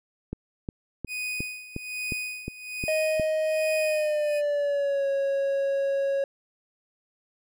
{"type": "click train", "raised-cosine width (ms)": 3, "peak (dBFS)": -18, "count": 9, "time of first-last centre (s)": [0.33, 3.197], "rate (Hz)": 2.79}
{"type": "tone with tremolo", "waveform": "40% pulse", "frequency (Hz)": 2489, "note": "D#7", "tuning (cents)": 0, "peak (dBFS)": -28, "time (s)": [1.07, 4.42], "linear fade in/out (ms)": 50, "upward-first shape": "sine", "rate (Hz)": 1.2, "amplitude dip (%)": 80}
{"type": "tone with pitch glide", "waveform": "triangle", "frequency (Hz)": [626, 551.3], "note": ["D#5", "C#5"], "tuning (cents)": [10, -10], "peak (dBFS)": -21, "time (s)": [2.88, 6.24], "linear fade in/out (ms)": 2, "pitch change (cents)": -220, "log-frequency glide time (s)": [3.75, 5.07]}
{"effects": []}